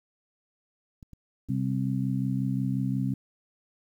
clicks, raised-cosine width 5 ms, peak -33 dBFS, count 3, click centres 1.028 / 1.133 / 1.488 s
harmonic tone, 65.6 Hz, C2, 5 cents sharp, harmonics 2 / 3 / 4, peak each -28 / -30 / -31 dBFS, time 1.49-3.14 s, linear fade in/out 5 ms
effects 10-bit

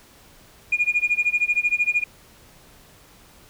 sine tone with tremolo, 2434 Hz, D#7, 39 cents flat, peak -14 dBFS, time 0.72-2.04 s, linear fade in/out 5 ms, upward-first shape sine, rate 13 Hz, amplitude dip 95%, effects tanh soft clip ceiling -11 dBFS + pink hiss -51 dBFS RMS until 3.49 s

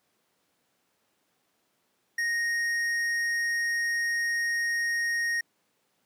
triangle tone with tanh clipping, 1864.7 Hz, A#6, in tune, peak -27 dBFS, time 2.18-5.41 s, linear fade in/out 5 ms, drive 14 dB, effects pink hiss -72 dBFS RMS until 6.05 s + high-pass 200 Hz 12 dB/octave

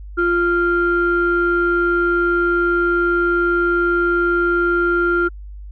sine tone pair together, 347.5 / 1390 Hz, F4 / F6, -9 / -9 cents, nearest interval 2 octaves, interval 2400 cents, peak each -16 dBFS, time 0.17-5.29 s, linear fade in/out 20 ms, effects tanh soft clip ceiling -7 dBFS + added 50 Hz sine -31 dBFS peak until 5.71 s

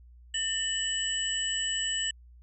sine tone cluster, 1808 / 2974 / 7830 Hz, A6 / F#7 / B8, +47 / +8 / -16 cents, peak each -35 / -30 / -33 dBFS, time 0.34-2.11 s, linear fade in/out 5 ms, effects added 60 Hz sine -50 dBFS peak until 2.42 s

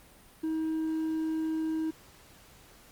triangle tone with hard clipping, 317.9 Hz, D#4, 37 cents sharp, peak -29 dBFS, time 0.43-1.91 s, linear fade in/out 10 ms, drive 5 dB, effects pink hiss -56 dBFS RMS until 2.91 s + Opus 32 kbps

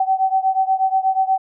sine beating tone pair, 761 / 769.3 Hz, F#5 / G5, +48 / -33 cents, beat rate 8.3 Hz, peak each -17 / -19 dBFS, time 0-1.38 s, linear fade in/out 5 ms, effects none

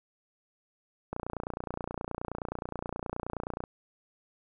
click train, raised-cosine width 1 ms, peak -20 dBFS, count 75, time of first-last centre 1.13-3.638 s, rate 29.5 Hz, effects none

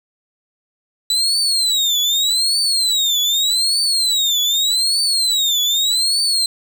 35% pulse tone with vibrato, 3946 Hz, B7, 2 cents flat, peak -13 dBFS, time 1.1-6.46 s, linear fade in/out 2 ms, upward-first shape triangle, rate 0.83 Hz, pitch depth 260 cents each way, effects none

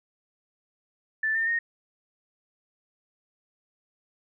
sine tone with pitch steps, 1760 / 1806.3 / 1853.9 Hz, A6 / A6 / A#6, 0 / +45 / -10 cents, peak -23 dBFS, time 1.23-1.59 s, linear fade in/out 5 ms, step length 120 ms, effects none

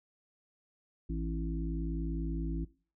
harmonic tone with a mistuned harmonic, 55 Hz, A1, in tune, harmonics 1 / 3 / 5 / 6, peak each -34 / -39 / -41 / -42 dBFS, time 1.09-2.65 s, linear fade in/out 10 ms, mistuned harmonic 5, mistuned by -34 cents, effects noise-tail reverb RT60 0.4 s tail -20 dB re dry

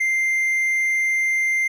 triangle tone, 2093 Hz, C7, in tune, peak -16 dBFS, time 0-1.68 s, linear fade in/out 10 ms, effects none

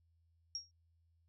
sine tone with exponential decay, 5588 Hz, F8, in tune, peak -35 dBFS, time 0.55-0.71 s, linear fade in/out 1 ms, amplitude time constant 33 ms, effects added 83 Hz sine -70 dBFS peak until 1.28 s

